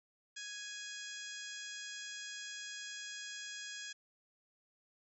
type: harmonic tone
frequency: 830.6 Hz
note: G#5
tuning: in tune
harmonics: 2 / 3 / 4 / 5 / 6 / 7 / 8 / 9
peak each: -48 / -54 / -50 / -58 / -52 / -57 / -51 / -55 dBFS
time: 0.36-3.93 s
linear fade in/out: 10 ms
effects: none